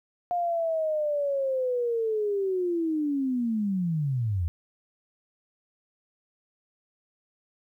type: linear sweep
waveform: sine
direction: down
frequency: 711 to 79 Hz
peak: -24 dBFS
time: 0.31-4.48 s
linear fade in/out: 0 ms
effects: 11-bit